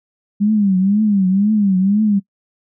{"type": "tone with vibrato", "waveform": "sine", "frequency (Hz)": 200, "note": "G3", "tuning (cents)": 35, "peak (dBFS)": -11, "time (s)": [0.4, 2.2], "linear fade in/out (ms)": 20, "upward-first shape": "triangle", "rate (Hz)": 2, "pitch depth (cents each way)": 160, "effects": ["noise-tail reverb RT60 0.1 s tail -23 dB re dry"]}